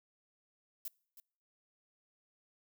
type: noise with echo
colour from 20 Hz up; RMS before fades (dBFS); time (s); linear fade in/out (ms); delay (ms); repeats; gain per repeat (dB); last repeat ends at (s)
violet; -41; 0.85-0.88; 2; 320; 1; -14; 1.2
effects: noise-tail reverb RT60 0.6 s tail -26 dB re dry